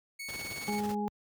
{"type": "tone", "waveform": "sawtooth", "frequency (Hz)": 2217, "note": "C#7", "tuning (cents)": 0, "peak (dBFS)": -35, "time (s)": [0.19, 0.8], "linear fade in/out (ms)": 10}
{"type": "noise with tremolo", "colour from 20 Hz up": "pink", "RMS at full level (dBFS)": -42, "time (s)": [0.28, 0.95], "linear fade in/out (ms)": 10, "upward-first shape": "square", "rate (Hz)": 18, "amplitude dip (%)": 50}
{"type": "harmonic tone", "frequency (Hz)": 207.7, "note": "G#3", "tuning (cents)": 0, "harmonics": [1, 2, 4], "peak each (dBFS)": [-32, -37, -35], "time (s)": [0.68, 1.08], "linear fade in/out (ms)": 0}
{"effects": ["high-pass 80 Hz 12 dB/octave"]}